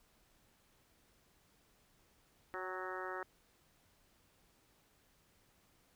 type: harmonic tone with a mistuned harmonic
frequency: 185 Hz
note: F#3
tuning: in tune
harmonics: 2 / 3 / 4 / 5 / 6 / 7 / 8 / 9 / 10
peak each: -46 / -49 / -50 / -50 / -50 / -47 / -50 / -51 / -50 dBFS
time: 2.54-3.23 s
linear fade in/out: 0 ms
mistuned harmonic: 4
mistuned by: +27 cents
effects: pink hiss -71 dBFS RMS until 5.95 s